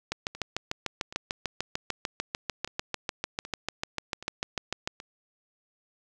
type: two click trains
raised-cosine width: 0.2 ms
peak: -12 / -24 dBFS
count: 33 / 7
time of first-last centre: 0.12-4.875 / 0.35-5.001 s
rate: 6.73 / 1.29 Hz
effects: none